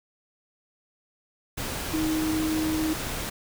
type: tone in noise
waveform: sine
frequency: 314 Hz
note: D#4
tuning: 16 cents sharp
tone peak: -24 dBFS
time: 1.93-2.94 s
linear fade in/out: 10 ms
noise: pink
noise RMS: -32 dBFS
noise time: 1.57-3.3 s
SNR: +5 dB
effects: none